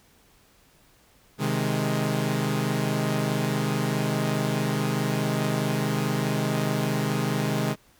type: chord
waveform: sawtooth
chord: Ab major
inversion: first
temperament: equal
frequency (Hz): 130.81 / 155.56 / 207.7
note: C3 / Eb3 / Ab3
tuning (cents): 0 / 0 / 0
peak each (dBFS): -24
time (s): 1.38-7.76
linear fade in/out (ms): 50
effects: pink hiss -59 dBFS RMS until 7.99 s